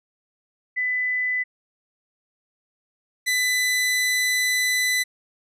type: tone pair in turn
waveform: sine / sawtooth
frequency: 2000 / 2000 Hz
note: B6 / B6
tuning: +21 / +21 cents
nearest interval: unison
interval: 0 cents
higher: neither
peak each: -21 / -16 dBFS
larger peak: second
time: 0.76-1.44 / 3.26-5.04 s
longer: second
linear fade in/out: 20 ms
effects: resampled to 32000 Hz